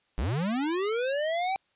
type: linear sweep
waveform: square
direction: up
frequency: 47.08 to 784 Hz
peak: -27 dBFS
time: 0.18-1.56 s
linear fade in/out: 0 ms
effects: white hiss -70 dBFS RMS until 1.75 s + resampled to 8000 Hz